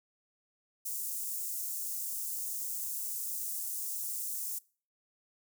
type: high-pass noise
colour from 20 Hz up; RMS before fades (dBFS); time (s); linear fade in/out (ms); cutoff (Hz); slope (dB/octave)
white; -37; 0.85-4.59; 10; 6900; 24
effects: noise-tail reverb RT60 0.4 s tail -23 dB re dry